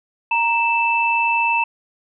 sine tone pair together, 932.3 / 2644 Hz, A#5 / E7, 0 / +5 cents, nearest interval octave + tritone, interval 1805 cents, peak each -18 dBFS, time 0.31-1.64 s, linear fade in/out 5 ms, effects none

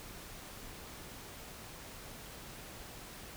silence, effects pink hiss -49 dBFS RMS until 3.36 s

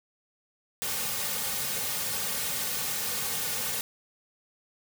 white noise with comb filter, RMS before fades -31 dBFS, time 0.82-3.81 s, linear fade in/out 0 ms, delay 3 ms, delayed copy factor -0.75, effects none

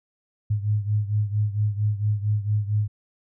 sine beating tone pair, 103.83 / 108.23 Hz, G#2 / A2, 0 / -28 cents, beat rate 4.4 Hz, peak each -22 / -26 dBFS, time 0.5-2.88 s, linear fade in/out 10 ms, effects none

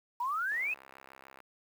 sine exponential sweep, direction up, 932.3 to 2637 Hz, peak -30 dBFS, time 0.2-0.74 s, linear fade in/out 5 ms
click train, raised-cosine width 0.5 ms, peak -35 dBFS, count 60, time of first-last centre 0.52-1.403 s, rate 66.8 Hz
effects high-pass 400 Hz 12 dB/octave + 9-bit

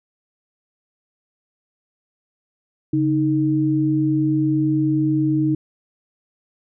sine tone pair together, 140.23 / 311.1 Hz, C#3 / D#4, +20 / 0 cents, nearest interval octave + major second, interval 1380 cents, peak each -21 / -17 dBFS, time 2.93-5.55 s, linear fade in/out 5 ms, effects none

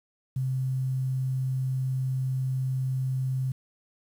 sine tone, 130.7 Hz, C3, 1 cent flat, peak -25 dBFS, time 0.36-3.52 s, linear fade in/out 5 ms, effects 9-bit

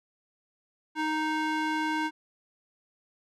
square tone with band-pass filter, 311.1 Hz, D#4, in tune, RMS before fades -29 dBFS, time 0.95-2.11 s, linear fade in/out 50 ms, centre 1300 Hz, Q 0.84, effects none

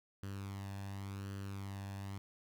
sawtooth tone with flanger, 98.5 Hz, G2, 9 cents sharp, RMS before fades -44 dBFS, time 0.23-2.18 s, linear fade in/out 0 ms, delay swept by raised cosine 0.66 to 1.16 ms, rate 0.9 Hz, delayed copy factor +0.6, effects none

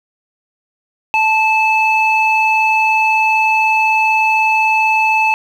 sine tone pair together, 877.3 / 2616 Hz, A5 / E7, -5 / -14 cents, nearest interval octave + perfect fifth, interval 1891 cents, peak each -12 dBFS, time 1.14-5.34 s, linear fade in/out 0 ms, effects tanh soft clip ceiling -4 dBFS + 7-bit

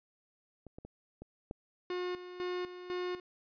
clicks, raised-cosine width 2 ms, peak -35 / -33 / -33 / -33 / -26 dBFS, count 5, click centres 0.667 / 0.785 / 0.85 / 1.22 / 1.511 s
45% pulse tone with tremolo, 360 Hz, F#4, 47 cents flat, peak -34 dBFS, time 1.9-3.2 s, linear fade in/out 2 ms, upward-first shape square, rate 2 Hz, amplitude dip 70%
effects resampled to 11025 Hz

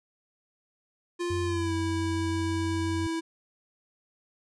square tone with pitch glide, 349.2 to 327.7 Hz, F4 to E4, 0 to -10 cents, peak -29 dBFS, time 1.19-3.21 s, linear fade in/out 20 ms, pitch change -110 cents, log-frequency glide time 1.44-1.73 s
sine tone with vibrato, 91.3 Hz, F#2, 23 cents flat, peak -30 dBFS, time 1.3-3.07 s, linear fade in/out 5 ms, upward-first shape sine, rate 5.8 Hz, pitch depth 15 cents each way
effects resampled to 22050 Hz

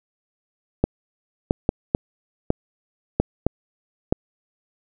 clicks, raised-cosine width 2 ms, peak -3 dBFS, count 8, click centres 0.84 / 1.509 / 1.691 / 1.949 / 2.504 / 3.2 / 3.466 / 4.125 s, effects none

